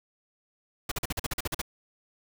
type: noise bursts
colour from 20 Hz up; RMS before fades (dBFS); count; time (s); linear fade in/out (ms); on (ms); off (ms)
pink; -30; 11; 0.89-1.616; 5; 26; 44
effects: none